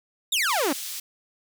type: exponential sweep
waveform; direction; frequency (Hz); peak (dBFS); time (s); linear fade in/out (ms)
sawtooth; down; 3874 to 253.1; -18; 0.32-0.73; 5
type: high-pass noise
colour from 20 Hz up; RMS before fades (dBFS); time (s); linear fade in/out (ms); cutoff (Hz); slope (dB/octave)
pink; -34; 0.49-1; 5; 4000; 12
effects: none